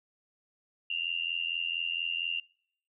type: tone with amplitude modulation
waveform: sine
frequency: 2794 Hz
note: F7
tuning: in tune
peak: -26 dBFS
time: 0.9-2.4 s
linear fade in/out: 5 ms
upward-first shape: sine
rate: 84.3 Hz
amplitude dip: 90%
effects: noise-tail reverb RT60 0.7 s tail -25 dB re dry